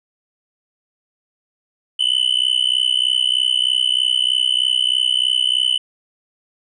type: tone with amplitude modulation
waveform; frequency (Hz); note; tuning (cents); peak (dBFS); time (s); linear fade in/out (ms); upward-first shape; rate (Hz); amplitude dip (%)
triangle; 3002; F#7; +24; -9; 1.99-5.78; 10; sine; 63.2; 100
effects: resampled to 24000 Hz